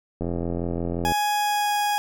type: click train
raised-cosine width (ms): 2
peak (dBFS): -15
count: 79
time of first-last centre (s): 0.21-1.12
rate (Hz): 85.7
type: tone with pitch glide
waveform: 40% pulse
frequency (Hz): 833 to 828.2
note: G#5 to G#5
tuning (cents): +5 to -5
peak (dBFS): -20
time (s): 1.05-1.98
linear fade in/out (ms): 0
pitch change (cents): -10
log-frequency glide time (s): 1.32-1.73
effects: none